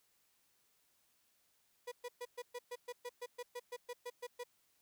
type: tone bursts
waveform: 35% pulse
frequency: 488 Hz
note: B4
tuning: 21 cents flat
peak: -40 dBFS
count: 16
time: 1.87-4.438 s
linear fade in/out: 10 ms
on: 48 ms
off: 120 ms
effects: white hiss -75 dBFS RMS until 4.81 s